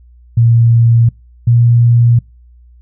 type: tone pair in turn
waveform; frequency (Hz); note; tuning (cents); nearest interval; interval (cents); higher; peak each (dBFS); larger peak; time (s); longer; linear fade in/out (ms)
sine; 116.54 / 118.71; A#2 / A#2; 0 / +32; unison; 32; second; -5; neither; 0.37-1.09 / 1.47-2.19; neither; 5
effects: noise-tail reverb RT60 0.3 s tail -26 dB re dry + added 60 Hz sine -39 dBFS peak until 2.81 s